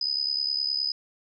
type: tone with amplitude modulation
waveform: sine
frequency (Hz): 5000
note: D#8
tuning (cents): +8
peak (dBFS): -21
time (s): 0.01-0.92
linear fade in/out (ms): 5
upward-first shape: sine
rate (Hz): 69.7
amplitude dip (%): 80
effects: none